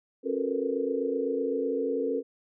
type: tone cluster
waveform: sine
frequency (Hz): 272.2 / 364.9 / 436.8 / 464.8 / 492.5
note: C#4 / F#4 / A4 / A#4 / B4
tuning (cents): -31 / -24 / -13 / -5 / -5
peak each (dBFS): -32 / -37 / -32 / -30 / -35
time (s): 0.23-2.23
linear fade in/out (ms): 50
effects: none